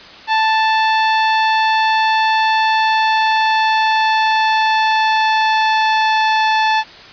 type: tone with pitch glide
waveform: sawtooth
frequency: 880 to 873.9 Hz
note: A5 to A5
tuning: 0 to -12 cents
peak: -8 dBFS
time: 0.27-6.84 s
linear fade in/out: 50 ms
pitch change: -12 cents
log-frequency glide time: 2.5-6.43 s
effects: white hiss -37 dBFS RMS until 7.12 s + resampled to 11025 Hz